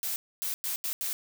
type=noise bursts at uneven times; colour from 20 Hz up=blue; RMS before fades=-32 dBFS; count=5; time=0.03-0.16 / 0.42-0.54 / 0.64-0.76 / 0.84-0.93 / 1.01-1.13 s; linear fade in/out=0 ms; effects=none

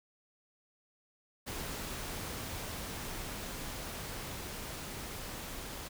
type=noise with level ramp; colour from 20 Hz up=pink; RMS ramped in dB=-40 to -43 dBFS; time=1.46-5.89 s; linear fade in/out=20 ms; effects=none

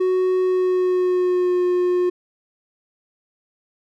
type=tone with pitch glide; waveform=triangle; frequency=370 to 358.8 Hz; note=F#4 to F4; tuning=0 to +47 cents; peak=-14 dBFS; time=0-2.1 s; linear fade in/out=10 ms; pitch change=-53 cents; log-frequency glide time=0.41-1.64 s; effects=none

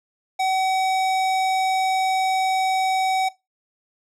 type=tone with hard clipping; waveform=sine; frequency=758 Hz; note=F#5; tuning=42 cents sharp; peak=-21 dBFS; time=0.39-3.29 s; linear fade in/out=10 ms; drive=17 dB; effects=noise-tail reverb RT60 0.2 s tail -18 dB re dry

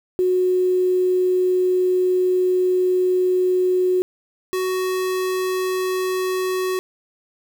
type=tone pair in turn; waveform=sine / square; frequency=366.5 / 371.8 Hz; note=F#4 / F#4; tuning=-16 / +8 cents; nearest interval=unison; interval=24 cents; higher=second; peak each=-15 / -21 dBFS; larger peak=first; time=0.19-4.02 / 4.53-6.79 s; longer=first; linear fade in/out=0 ms; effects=7-bit

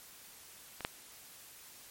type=clicks; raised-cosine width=0.3 ms; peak=-26 / -16 dBFS; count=2; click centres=0.807 / 0.849 s; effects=white hiss -54 dBFS RMS until 1.9 s + MP3 64 kbps

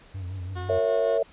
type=tone with vibrato; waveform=triangle; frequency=92.5 Hz; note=F#2; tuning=in tune; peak=-29 dBFS; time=0.14-0.79 s; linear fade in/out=10 ms; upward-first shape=triangle; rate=6 Hz; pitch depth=96 cents each way
type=tone with tremolo; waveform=15% pulse; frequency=362.1 Hz; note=F#4; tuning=37 cents flat; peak=-28 dBFS; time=0.55-1.19 s; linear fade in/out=20 ms; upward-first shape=sine; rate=5.9 Hz; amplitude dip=35%
type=chord; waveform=sine; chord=A# diminished; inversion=none; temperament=equal with one note detuned; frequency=460 / 554.4 / 659.3 Hz; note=A#4 / C#5 / E5; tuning=-23 / 0 / 0 cents; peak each=-25 dBFS; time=0.69-1.23 s; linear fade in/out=5 ms
effects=pink hiss -53 dBFS RMS until 1.32 s + resampled to 8000 Hz

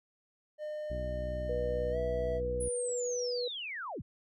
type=tone with pitch glide; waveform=triangle; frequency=606 to 653.3 Hz; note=D#5 to E5; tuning=-46 to -16 cents; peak=-34 dBFS; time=0.58-2.41 s; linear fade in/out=50 ms; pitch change=+130 cents; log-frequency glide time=1.91-1.97 s
type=harmonic tone; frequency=62 Hz; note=B1; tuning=7 cents sharp; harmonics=1 / 2 / 3 / 4 / 5 / 6; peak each=-37 / -43 / -47 / -49 / -51 / -53 dBFS; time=0.9-2.69 s; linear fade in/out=5 ms
type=tone; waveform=sine; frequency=489 Hz; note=B4; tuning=17 cents flat; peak=-32 dBFS; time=1.49-3.48 s; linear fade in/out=5 ms
type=linear sweep; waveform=sine; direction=down; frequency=10000 to 32.7 Hz; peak=-37 dBFS; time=2.6-4.02 s; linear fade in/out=10 ms
effects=none

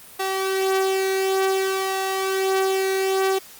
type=tone with flanger; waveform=sawtooth; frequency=383.4 Hz; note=G4; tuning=38 cents flat; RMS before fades=-22 dBFS; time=0.19-3.39 s; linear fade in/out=10 ms; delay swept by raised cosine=1.5 to 3.1 ms; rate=0.55 Hz; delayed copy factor=+0.5; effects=white hiss -44 dBFS RMS until 3.59 s + Opus 32 kbps

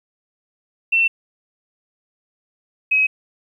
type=tone pair in turn; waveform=sine; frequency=2694 / 2546 Hz; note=E7 / D#7; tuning=+37 / +39 cents; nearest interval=minor second; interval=98 cents; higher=first; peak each=-13 dBFS; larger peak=neither; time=0.92-1.08 / 2.91-3.07 s; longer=neither; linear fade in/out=10 ms; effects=9-bit

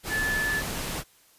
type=tone in noise; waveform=sine; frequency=1736 Hz; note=A6; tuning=24 cents flat; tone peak=-25 dBFS; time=0.09-0.63 s; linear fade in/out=50 ms; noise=pink; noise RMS=-32 dBFS; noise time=0.03-1.04 s; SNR=+4 dB; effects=white hiss -59 dBFS RMS until 1.38 s + resampled to 32000 Hz

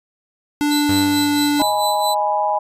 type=tone with pitch glide; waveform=square; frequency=293.7 to 291.8 Hz; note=D4 to D4; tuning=0 to -11 cents; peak=-16 dBFS; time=0.61-1.62 s; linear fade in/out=0 ms; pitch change=-11 cents; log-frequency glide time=0.73-1.29 s
type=tone with tremolo; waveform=sawtooth; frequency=3999 Hz; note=B7; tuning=21 cents sharp; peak=-17 dBFS; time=0.7-2.15 s; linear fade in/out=20 ms; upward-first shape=sine; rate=4.5 Hz; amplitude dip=70%
type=tone with exponential decay; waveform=sawtooth; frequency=98.1 Hz; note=G2; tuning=2 cents sharp; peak=-17 dBFS; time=0.89-2.09 s; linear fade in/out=0 ms; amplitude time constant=260 ms
type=chord; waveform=sine; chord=G# minor; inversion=second; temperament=equal; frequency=622.3 / 830.6 / 987.8 Hz; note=D#5 / G#5 / B5; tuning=0 / 0 / 0 cents; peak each=-22 / -18 / -22 dBFS; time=1.59-2.59 s; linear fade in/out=10 ms
effects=resampled to 32000 Hz

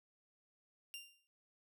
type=tone with exponential decay; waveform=sawtooth; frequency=2787 Hz; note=F7; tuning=4 cents flat; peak=-40 dBFS; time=0.94-1.27 s; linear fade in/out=0 ms; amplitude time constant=70 ms; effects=none

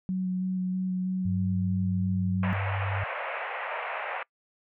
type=tone with vibrato; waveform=sine; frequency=185 Hz; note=F#3; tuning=in tune; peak=-26 dBFS; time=0.09-2.53 s; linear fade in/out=0 ms; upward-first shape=square; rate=3.1 Hz; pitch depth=10 cents each way
type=tone; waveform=sine; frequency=98 Hz; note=G2; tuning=in tune; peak=-28 dBFS; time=1.25-3.04 s; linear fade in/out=5 ms
type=band-pass noise; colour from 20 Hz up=pink; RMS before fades=-34 dBFS; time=2.43-4.23 s; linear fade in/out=2 ms; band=530 to 2600 Hz; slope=48 dB/octave
effects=noise-tail reverb RT60 0.1 s tail -24 dB re dry

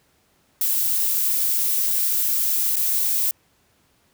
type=noise with dropouts; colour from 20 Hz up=violet; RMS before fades=-21 dBFS; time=0.61-3.31 s; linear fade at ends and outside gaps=2 ms; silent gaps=2.758-2.765 s; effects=pink hiss -62 dBFS RMS until 4.13 s + high-pass 60 Hz 12 dB/octave

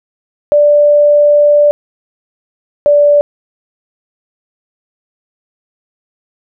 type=tone pair in turn; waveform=sine; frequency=587.3 / 582.9 Hz; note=D5 / D5; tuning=0 / -13 cents; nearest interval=unison; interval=13 cents; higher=first; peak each=-4 dBFS; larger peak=neither; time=0.52-1.71 / 2.86-3.21 s; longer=first; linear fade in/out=0 ms; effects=none

